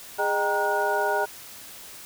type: tone cluster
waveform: sine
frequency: 412.9 / 612 / 783 / 937 / 1450 Hz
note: G#4 / D#5 / G5 / A#5 / F#6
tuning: -10 / -29 / -2 / +9 / -35 cents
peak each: -28 dBFS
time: 0.18-1.26 s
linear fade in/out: 20 ms
effects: white hiss -43 dBFS RMS until 2.05 s